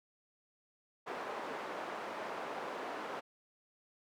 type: band-pass noise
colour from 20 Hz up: white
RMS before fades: -42 dBFS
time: 1.06-3.21 s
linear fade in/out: 20 ms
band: 360 to 1000 Hz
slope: 12 dB/octave
effects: none